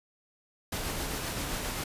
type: noise with tremolo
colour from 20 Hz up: pink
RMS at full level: -33 dBFS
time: 0.72-1.84 s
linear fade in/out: 5 ms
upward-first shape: sine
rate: 7.6 Hz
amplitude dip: 25%
effects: resampled to 32000 Hz